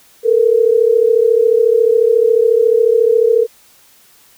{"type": "tone pair together", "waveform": "sine", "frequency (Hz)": [442.1, 476.2], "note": ["A4", "A#4"], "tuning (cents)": [8, 37], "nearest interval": "minor second", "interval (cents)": 129, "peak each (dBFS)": -11, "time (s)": [0.23, 3.47], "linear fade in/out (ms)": 50, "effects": ["white hiss -48 dBFS RMS until 4.37 s"]}